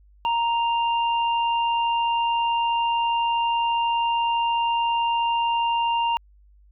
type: tone pair together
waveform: sine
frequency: 932.4 / 2794 Hz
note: A#5 / F7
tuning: 0 / 0 cents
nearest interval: octave + perfect fifth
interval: 1900 cents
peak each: -20 / -29 dBFS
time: 0.25-6.17 s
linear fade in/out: 0 ms
effects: added 50 Hz sine -51 dBFS peak until 6.71 s

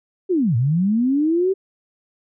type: linear two-way sweep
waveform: sine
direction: down then up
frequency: 392 to 110 to 392 Hz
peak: -15 dBFS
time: 0.29-1.54 s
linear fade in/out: 20 ms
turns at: 0.56 s
effects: none

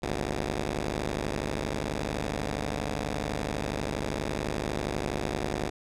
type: tone pair together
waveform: 5% pulse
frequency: 52.17 / 73 Hz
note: G#1 / D2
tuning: +9 / -10 cents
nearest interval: tritone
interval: 581 cents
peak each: -21 dBFS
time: 0.02-5.7 s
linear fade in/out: 10 ms
effects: low-pass 9000 Hz 12 dB/octave

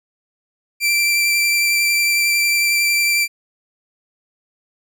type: tone with vibrato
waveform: sawtooth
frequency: 2349 Hz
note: D7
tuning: in tune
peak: -11 dBFS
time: 0.8-3.28 s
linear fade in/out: 50 ms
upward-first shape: sine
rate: 11 Hz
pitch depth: 13 cents each way
effects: none

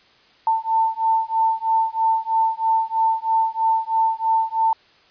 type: beating tone pair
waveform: sine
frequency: 893 / 896.1 Hz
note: A5 / A5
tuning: +25 / +31 cents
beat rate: 3.1 Hz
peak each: -20 dBFS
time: 0.47-4.73 s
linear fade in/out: 2 ms
effects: white hiss -54 dBFS RMS until 5.1 s + resampled to 11025 Hz

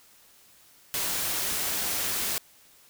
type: noise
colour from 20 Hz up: white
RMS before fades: -29 dBFS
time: 0.94-2.38 s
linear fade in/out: 0 ms
effects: white hiss -57 dBFS RMS until 2.89 s

